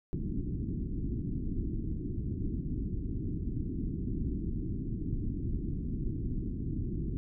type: low-pass noise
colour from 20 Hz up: pink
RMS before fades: -34 dBFS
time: 0.13-7.17 s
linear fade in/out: 0 ms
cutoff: 340 Hz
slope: 48 dB/octave
effects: none